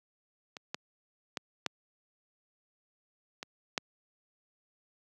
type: clicks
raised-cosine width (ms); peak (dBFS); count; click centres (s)
0.2; -25 / -17 / -16 / -12 / -22 / -12; 6; 0.568 / 0.745 / 1.372 / 1.663 / 3.429 / 3.778
effects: high-pass 150 Hz 12 dB/octave